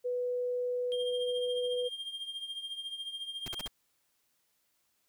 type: tone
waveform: sine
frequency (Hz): 493.9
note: B4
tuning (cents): 0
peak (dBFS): -30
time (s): 0.04-1.89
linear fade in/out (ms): 20
type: tone with tremolo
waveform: triangle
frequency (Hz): 3205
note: G7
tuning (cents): +38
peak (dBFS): -33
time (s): 0.92-3.67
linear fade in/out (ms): 0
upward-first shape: triangle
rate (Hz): 14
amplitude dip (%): 75
type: noise bursts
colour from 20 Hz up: pink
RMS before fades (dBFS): -40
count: 4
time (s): 3.46-3.678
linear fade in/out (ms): 2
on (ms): 20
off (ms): 46
effects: white hiss -75 dBFS RMS until 5.08 s